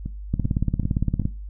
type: two click trains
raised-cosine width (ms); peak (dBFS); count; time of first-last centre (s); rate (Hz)
5; -17 / -9; 4 / 17; 0.06-1.218 / 0.34-1.254; 2.59 / 17.5
effects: noise-tail reverb RT60 0.3 s tail -17 dB re dry + added 50 Hz sine -32 dBFS peak until 1.49 s